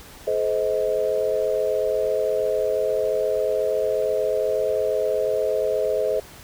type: tone cluster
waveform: sine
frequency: 427.6 / 516 / 630 Hz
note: A4 / C5 / D#5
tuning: -49 / -24 / +21 cents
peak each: -24 dBFS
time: 0.27-6.2 s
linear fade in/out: 5 ms
effects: pink hiss -44 dBFS RMS until 6.43 s